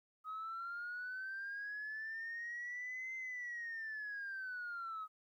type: linear two-way sweep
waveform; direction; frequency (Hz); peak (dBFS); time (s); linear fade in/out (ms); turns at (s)
sine; up then down; 1259 to 2075 to 1259; -40; 0.24-5.08; 50; 3.15
effects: tanh soft clip ceiling -38 dBFS + 13-bit